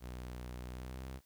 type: tone with pitch glide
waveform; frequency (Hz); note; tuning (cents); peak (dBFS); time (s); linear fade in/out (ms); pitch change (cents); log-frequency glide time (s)
sawtooth; 61.74 to 65.41; B1 to C2; 0 to 0; -39; 0-1.21; 50; +100; 0.7-1.08
effects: white hiss -72 dBFS RMS until 1.25 s